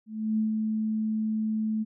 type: tone with ADSR envelope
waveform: sine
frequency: 217.7 Hz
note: A3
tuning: 18 cents flat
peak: -22 dBFS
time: 0.06-1.85 s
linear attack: 320 ms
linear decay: 130 ms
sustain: -3 dB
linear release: 30 ms
effects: none